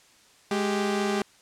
sawtooth tone pair together, 208.6 / 392.5 Hz, G#3 / G4, +8 / +2 cents, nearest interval major seventh, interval 1094 cents, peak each -23 dBFS, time 0.51-1.22 s, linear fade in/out 2 ms, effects white hiss -57 dBFS RMS until 1.41 s + low-pass 8000 Hz 12 dB/octave

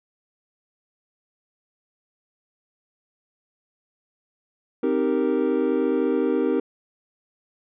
triangle chord, C minor seventh, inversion none, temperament equal, 261.6 / 311.1 / 392 / 466.2 Hz, C4 / Eb4 / G4 / Bb4, 0 / 0 / 0 / 0 cents, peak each -23 dBFS, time 4.83-6.6 s, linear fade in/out 5 ms, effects resampled to 8000 Hz

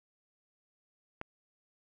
click, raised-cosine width 0.5 ms, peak -23 dBFS, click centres 1.214 s, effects none

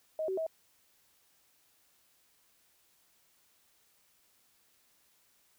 sine tone with pitch steps, 629 / 379.6 / 644 Hz, D#5 / F#4 / E5, +19 / +44 / -41 cents, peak -31 dBFS, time 0.19-0.466 s, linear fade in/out 2 ms, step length 92 ms, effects white hiss -69 dBFS RMS until 5.58 s

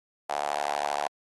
sawtooth tone with high-pass filter, 72.8 Hz, D2, 15 cents flat, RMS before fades -30 dBFS, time 0.29-1.08 s, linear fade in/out 10 ms, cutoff 740 Hz, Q 4.9, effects low-pass 11000 Hz 12 dB/octave + AAC 32 kbps

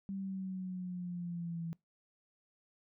sine linear sweep, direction down, 195.8 to 164.81 Hz, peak -37 dBFS, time 0.09-1.73 s, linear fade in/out 0 ms, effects noise-tail reverb RT60 0.2 s tail -24 dB re dry

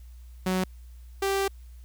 sawtooth tone pair in turn, 185.7 / 391.6 Hz, F#3 / G4, +7 / -2 cents, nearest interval octave + minor second, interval 1291 cents, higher second, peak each -20 dBFS, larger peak neither, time 0.46-0.64 / 1.22-1.48 s, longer second, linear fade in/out 5 ms, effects added 60 Hz sine -43 dBFS peak until 1.84 s + white hiss -64 dBFS RMS until 1.84 s

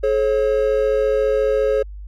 triangle tone pair together, 427.7 / 542.1 Hz, A4 / C#5, -49 / -39 cents, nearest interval major third, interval 410 cents, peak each -16 dBFS, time 0.03-1.83 s, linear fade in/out 10 ms, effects added 50 Hz sine -31 dBFS peak until 2.07 s

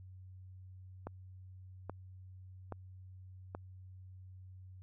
click train, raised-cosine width 1 ms, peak -27 dBFS, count 4, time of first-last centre 1.07-3.549 s, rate 1.21 Hz, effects added 93 Hz sine -50 dBFS peak until 4.82 s

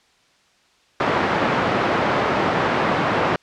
white band-pass noise, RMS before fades -20 dBFS, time 1-3.36 s, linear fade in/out 2 ms, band 120 to 1200 Hz, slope 12 dB/octave, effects white hiss -58 dBFS RMS until 3.42 s + low-pass 5000 Hz 12 dB/octave

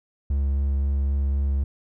triangle tone with vibrato, 69.3 Hz, C#2, in tune, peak -18 dBFS, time 0.3-1.64 s, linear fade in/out 5 ms, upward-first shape sine, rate 3.8 Hz, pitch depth 11 cents each way, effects none

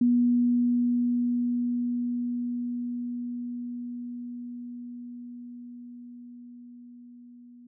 sine tone with level ramp, 242.5 Hz, B3, 31 cents flat, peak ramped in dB -18 to -47 dBFS, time 0.01-7.67 s, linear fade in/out 5 ms, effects none

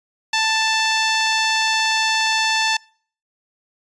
10% pulse tone, 883 Hz, A5, 6 cents sharp, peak -8 dBFS, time 0.33-2.77 s, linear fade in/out 5 ms, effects noise-tail reverb RT60 0.5 s tail -26 dB re dry + resampled to 22050 Hz

